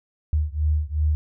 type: beating tone pair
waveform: sine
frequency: 75 / 77.7 Hz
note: D2 / D#2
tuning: +37 / -2 cents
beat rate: 2.7 Hz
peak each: -22 / -23 dBFS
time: 0.33-1.15 s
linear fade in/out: 0 ms
effects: none